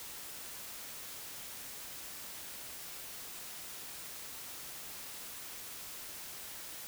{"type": "silence", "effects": ["white hiss -46 dBFS RMS until 6.87 s"]}